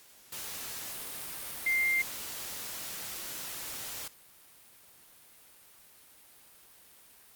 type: tone in noise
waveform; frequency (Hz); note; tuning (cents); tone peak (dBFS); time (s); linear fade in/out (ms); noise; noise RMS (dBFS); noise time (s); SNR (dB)
sine; 2101; C7; +7; -25; 1.66-2.02; 5; white; -40; 0.32-4.08; +12
effects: white hiss -57 dBFS RMS until 7.35 s + Opus 48 kbps